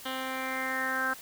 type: tone with low-pass filter sweep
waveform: 10% pulse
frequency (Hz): 261.6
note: C4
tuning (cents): 0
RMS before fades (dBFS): -32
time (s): 0.05-1.14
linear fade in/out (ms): 10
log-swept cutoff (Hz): 3000 to 1500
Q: 7.2
effects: white hiss -47 dBFS RMS until 1.21 s